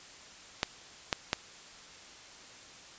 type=clicks; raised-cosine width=0.2 ms; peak=-9 dBFS; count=3; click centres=0.631 / 1.128 / 1.331 s; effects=white hiss -51 dBFS RMS until 2.98 s + resampled to 16000 Hz